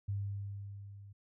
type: tone with level ramp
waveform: sine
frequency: 100 Hz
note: G2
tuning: 35 cents sharp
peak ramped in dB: -32 to -50 dBFS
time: 0.08-1.13 s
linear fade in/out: 10 ms
effects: none